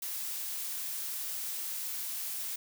blue noise, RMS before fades -37 dBFS, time 0.02-2.56 s, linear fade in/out 5 ms, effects none

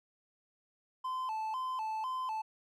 triangle tone with vibrato, 949 Hz, A#5, 31 cents sharp, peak -32 dBFS, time 1.04-2.42 s, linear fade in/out 10 ms, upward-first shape square, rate 2 Hz, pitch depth 140 cents each way, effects none

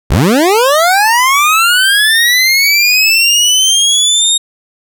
25% pulse linear sweep, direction up, 42 to 3732 Hz, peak -3 dBFS, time 0.1-4.38 s, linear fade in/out 10 ms, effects none

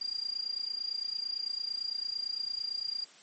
sine tone with amplitude modulation, 4789 Hz, D8, 33 cents sharp, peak -29 dBFS, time 0.01-3.05 s, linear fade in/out 5 ms, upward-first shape sine, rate 28.9 Hz, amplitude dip 85%, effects white hiss -56 dBFS RMS until 3.22 s + MP3 32 kbps

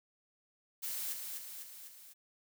blue noise with echo, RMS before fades -39 dBFS, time 0.82-1.14 s, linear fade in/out 20 ms, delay 250 ms, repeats 4, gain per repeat -4 dB, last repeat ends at 2.14 s, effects none

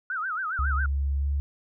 sine tone with vibrato, 1396.9 Hz, F6, in tune, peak -27 dBFS, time 0.1-0.86 s, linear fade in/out 2 ms, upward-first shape sine, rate 7.3 Hz, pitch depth 210 cents each way
sine tone with pitch glide, 69.6 to 70.78 Hz, C#2 to C#2, +8 to +37 cents, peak -23 dBFS, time 0.59-1.4 s, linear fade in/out 0 ms, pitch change +29 cents, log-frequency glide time 1.18-1.27 s
effects none

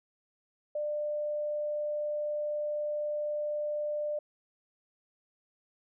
sine tone, 596 Hz, D5, 25 cents sharp, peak -30 dBFS, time 0.75-4.19 s, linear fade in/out 5 ms, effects none

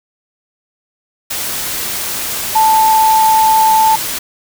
sine tone in noise, 880 Hz, A5, in tune, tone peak -7 dBFS, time 2.55-3.96 s, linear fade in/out 10 ms, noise white, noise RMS -20 dBFS, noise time 1.3-4.19 s, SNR +10 dB, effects none

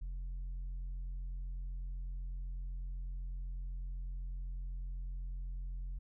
triangle tone with tanh clipping, 43.99 Hz, F1, 13 cents sharp, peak -39 dBFS, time 0.01-5.99 s, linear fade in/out 10 ms, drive 8 dB, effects none

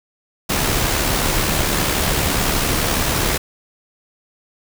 pink noise with amplitude modulation, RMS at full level -17 dBFS, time 0.49-3.38 s, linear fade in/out 10 ms, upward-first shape sine, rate 71.9 Hz, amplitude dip 35%, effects none

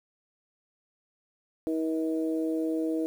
harmonic tone, 159.8 Hz, D#3, 47 cents sharp, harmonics 2 / 3 / 4, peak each -27 / -33 / -38 dBFS, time 1.67-3.06 s, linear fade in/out 0 ms, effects 9-bit

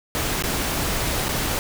pink noise with dropouts, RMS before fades -24 dBFS, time 0.15-1.59 s, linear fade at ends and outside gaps 0 ms, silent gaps 0.423-0.438 / 1.284-1.29 s, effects none

